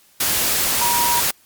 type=tone in noise; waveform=sine; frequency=956 Hz; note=A#5; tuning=43 cents sharp; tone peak=-19 dBFS; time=0.81-1.2 s; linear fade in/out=5 ms; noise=white; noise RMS=-19 dBFS; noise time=0.2-1.31 s; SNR=-3 dB; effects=white hiss -54 dBFS RMS until 1.45 s + Opus 48 kbps